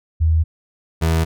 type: tone pair in turn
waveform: sine / 30% pulse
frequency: 80.2 / 81.37 Hz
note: E2 / E2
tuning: -47 / -22 cents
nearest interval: unison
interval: 25 cents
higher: second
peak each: -12 dBFS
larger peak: neither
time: 0.2-0.44 / 1.01-1.25 s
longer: neither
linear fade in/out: 20 ms
effects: none